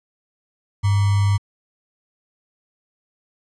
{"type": "tone with sample-and-hold", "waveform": "sine", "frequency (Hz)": 100.3, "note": "G2", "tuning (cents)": 40, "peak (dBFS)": -14, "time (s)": [0.83, 1.38], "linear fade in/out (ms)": 20, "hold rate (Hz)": 1050, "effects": ["resampled to 22050 Hz"]}